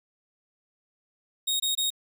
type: tone bursts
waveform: sawtooth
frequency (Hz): 3742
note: A#7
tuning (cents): +6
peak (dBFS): -21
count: 3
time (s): 1.47-1.904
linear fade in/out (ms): 10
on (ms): 130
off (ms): 22
effects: 9-bit